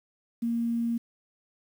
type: tone with quantisation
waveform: sine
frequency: 233.1 Hz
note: A#3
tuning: in tune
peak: -25 dBFS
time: 0.42-0.98 s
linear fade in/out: 10 ms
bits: 9
effects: none